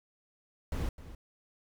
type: noise with echo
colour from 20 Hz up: brown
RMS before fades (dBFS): -33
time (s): 0.72-0.89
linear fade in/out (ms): 2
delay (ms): 260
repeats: 1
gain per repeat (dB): -14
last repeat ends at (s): 1.15
effects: none